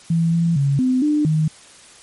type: tone with pitch steps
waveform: sine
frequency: 165.9 / 168.1 / 139.6 / 255.7 / 299.2 / 155.9 Hz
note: E3 / E3 / C#3 / C4 / D4 / D#3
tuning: +11 / +34 / +13 / -40 / +32 / +4 cents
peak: -14 dBFS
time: 0.1-1.48 s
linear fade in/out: 5 ms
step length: 230 ms
effects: white hiss -45 dBFS RMS until 2.02 s + MP3 48 kbps